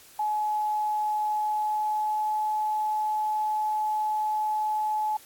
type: tone with pitch glide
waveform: sine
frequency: 849 to 855.4 Hz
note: G#5 to A5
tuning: +38 to -49 cents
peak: -24 dBFS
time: 0.19-5.17 s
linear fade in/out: 5 ms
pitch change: +13 cents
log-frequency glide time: 1.32-2.41 s
effects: white hiss -52 dBFS RMS until 5.25 s + AAC 64 kbps